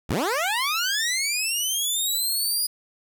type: linear sweep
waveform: 15% pulse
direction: up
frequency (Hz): 45.79 to 4928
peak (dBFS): -16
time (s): 0.09-2.67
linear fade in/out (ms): 10
effects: 9-bit